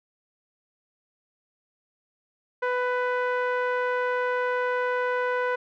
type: tone with low-pass filter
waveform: sawtooth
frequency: 497.2 Hz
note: B4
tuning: 12 cents sharp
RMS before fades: -26 dBFS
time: 2.62-5.56 s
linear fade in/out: 10 ms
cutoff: 1600 Hz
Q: 1.9
effects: none